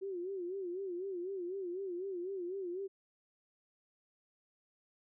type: tone with vibrato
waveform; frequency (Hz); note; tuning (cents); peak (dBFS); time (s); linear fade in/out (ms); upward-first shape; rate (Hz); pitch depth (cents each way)
sine; 370; F#4; 0; -37; 0.01-2.88; 20; sine; 4; 120
effects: none